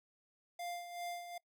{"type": "tone with tremolo", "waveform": "square", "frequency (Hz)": 699, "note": "F5", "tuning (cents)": 1, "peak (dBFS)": -40, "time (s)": [0.59, 1.38], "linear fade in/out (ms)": 5, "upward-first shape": "sine", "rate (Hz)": 2.6, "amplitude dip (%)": 60, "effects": ["noise-tail reverb RT60 0.1 s tail -23 dB re dry"]}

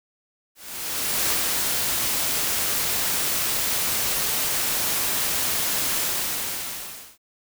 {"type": "noise with ADSR envelope", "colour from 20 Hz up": "white", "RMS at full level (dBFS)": -22, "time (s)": [0.55, 7.18], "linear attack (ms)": 760, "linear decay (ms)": 85, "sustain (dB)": -2, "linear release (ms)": 1200, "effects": []}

